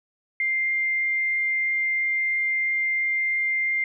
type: tone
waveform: sine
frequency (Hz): 2101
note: C7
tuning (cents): +7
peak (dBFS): -21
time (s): 0.4-3.84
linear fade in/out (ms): 2
effects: none